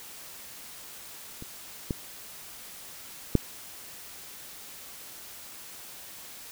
clicks, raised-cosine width 3 ms, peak -27 / -15 / -6 dBFS, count 3, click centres 1.424 / 1.908 / 3.353 s, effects white hiss -45 dBFS RMS until 6.51 s

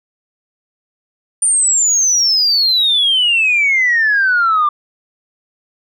sine exponential sweep, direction down, 9240 to 1174.7 Hz, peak -9 dBFS, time 1.42-4.69 s, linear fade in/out 5 ms, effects tanh soft clip ceiling -6 dBFS

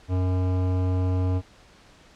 sine tone with hard clipping, 92 Hz, F#2, 9 cents flat, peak -23 dBFS, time 0.08-1.42 s, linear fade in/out 50 ms, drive 16 dB, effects pink hiss -53 dBFS RMS until 2.15 s + low-pass 6000 Hz 12 dB/octave

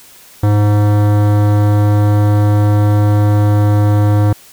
sine tone with hard clipping, 103.83 Hz, G#2, in tune, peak -10 dBFS, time 0.43-4.33 s, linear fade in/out 5 ms, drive 18 dB, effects white hiss -41 dBFS RMS until 4.52 s

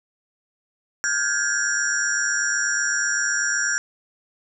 sine tone cluster, 1424 / 1569 / 1677 / 5680 / 7240 Hz, F6 / G6 / G#6 / F8 / A8, +33 / +1 / +16 / +28 / +48 cents, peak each -27 / -26 / -26 / -26 / -28 dBFS, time 1.04-3.78 s, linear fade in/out 0 ms, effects none

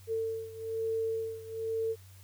sine beating tone pair, 448.1 / 449.2 Hz, A4 / A4, +32 / +36 cents, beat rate 1.1 Hz, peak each -33 / -36 dBFS, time 0.07-1.96 s, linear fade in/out 50 ms, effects added 95 Hz sine -51 dBFS peak until 2.23 s + white hiss -60 dBFS RMS until 2.23 s

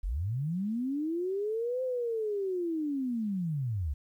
sine linear two-way sweep, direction up then down, 36.77 to 520 to 64 Hz, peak -29 dBFS, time 0.03-3.94 s, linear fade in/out 10 ms, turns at 1.83 s, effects 11-bit

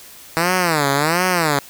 5% pulse tone with vibrato, 160 Hz, D#3, 49 cents sharp, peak -4 dBFS, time 0.37-1.59 s, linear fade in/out 0 ms, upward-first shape sine, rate 1.4 Hz, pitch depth 250 cents each way, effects white hiss -41 dBFS RMS until 1.69 s

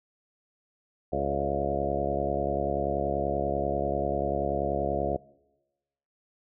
harmonic tone with a mistuned harmonic, 70.3 Hz, C#2, 25 cents sharp, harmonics 1 / 2 / 3 / 4 / 5 / 6 / 7 / 8 / 9 / 10, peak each -36 / -37 / -37 / -39 / -35 / -34 / -38 / -33 / -33 / -33 dBFS, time 1.12-5.17 s, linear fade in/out 10 ms, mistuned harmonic 7, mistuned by +26 cents, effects noise-tail reverb RT60 1.0 s tail -22 dB re dry

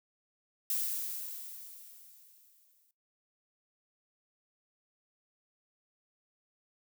violet noise with exponential decay, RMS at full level -31 dBFS, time 0.7-2.91 s, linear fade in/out 2 ms, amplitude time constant 480 ms, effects noise-tail reverb RT60 0.2 s tail -19 dB re dry

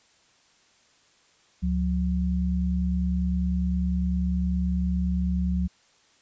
sine tone pair together, 71.3 / 181.18 Hz, C#2 / F#3, +49 / -36 cents, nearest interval octave + major third, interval 1615 cents, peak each -25 dBFS, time 1.62-5.68 s, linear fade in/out 20 ms, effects white hiss -61 dBFS RMS until 6.21 s + resampled to 16000 Hz

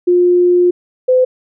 sine tone pair in turn, 355.2 / 509.5 Hz, F4 / C5, +29 / -46 cents, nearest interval tritone, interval 625 cents, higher second, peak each -7 dBFS, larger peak neither, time 0.07-0.71 / 1.08-1.25 s, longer first, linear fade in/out 10 ms, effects none

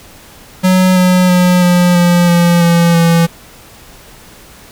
square tone with pitch steps, 185 / 182.45 / 179.94 / 177.46 / 175.02 / 172.61 / 170.23 / 167.89 Hz, F#3 / F#3 / F#3 / F3 / F3 / F3 / F3 / E3, 0 / -24 / -48 / +28 / +4 / -20 / -44 / +32 cents, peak -7 dBFS, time 0.63-3.27 s, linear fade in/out 20 ms, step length 330 ms, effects pink hiss -38 dBFS RMS until 4.71 s

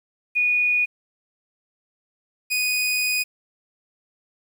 sine / sawtooth tone pair in turn, 2461 / 2484 Hz, D#7 / D#7, -20 / -3 cents, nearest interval unison, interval 17 cents, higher second, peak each -17 dBFS, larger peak neither, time 0.35-0.86 / 2.5-3.24 s, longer second, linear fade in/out 20 ms, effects 9-bit

